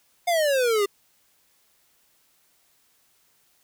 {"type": "exponential sweep", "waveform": "square", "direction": "down", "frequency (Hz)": [718, 392], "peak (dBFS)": -20, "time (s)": [0.27, 0.86], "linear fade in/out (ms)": 10, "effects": ["white hiss -64 dBFS RMS until 3.63 s"]}